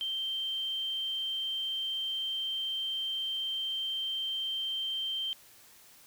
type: tone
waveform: sine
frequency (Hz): 3136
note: G7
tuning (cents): 0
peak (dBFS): -31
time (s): 0.01-5.33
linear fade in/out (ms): 0
effects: white hiss -57 dBFS RMS until 6.06 s